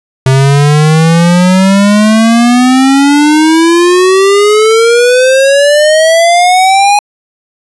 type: exponential sweep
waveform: square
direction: up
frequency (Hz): 130.81 to 830.6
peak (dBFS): -4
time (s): 0.26-6.99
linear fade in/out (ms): 2
effects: resampled to 24000 Hz